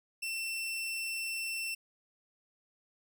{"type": "tone", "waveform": "sawtooth", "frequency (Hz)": 2690, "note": "E7", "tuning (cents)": 34, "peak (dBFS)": -31, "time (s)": [0.22, 1.75], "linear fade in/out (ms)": 10, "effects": []}